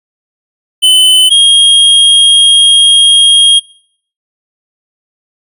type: tone pair in turn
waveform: square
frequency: 3030 / 3252 Hz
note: F#7 / G#7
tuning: +40 / -37 cents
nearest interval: minor second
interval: 123 cents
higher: second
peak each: -3 dBFS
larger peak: neither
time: 0.82-1.3 / 1.3-3.6 s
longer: second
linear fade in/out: 20 ms
effects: noise-tail reverb RT60 0.6 s tail -23 dB re dry + resampled to 32000 Hz